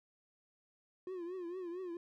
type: tone with vibrato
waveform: triangle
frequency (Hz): 357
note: F4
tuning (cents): +38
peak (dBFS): -38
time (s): 1.07-1.97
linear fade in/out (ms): 2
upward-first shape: triangle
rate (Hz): 4.4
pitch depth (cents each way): 120
effects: none